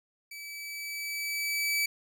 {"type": "tone with level ramp", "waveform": "sawtooth", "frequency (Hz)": 2300, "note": "D7", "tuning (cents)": -37, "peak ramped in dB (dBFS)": [-38, -22], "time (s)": [0.31, 1.86], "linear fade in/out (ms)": 5, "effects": []}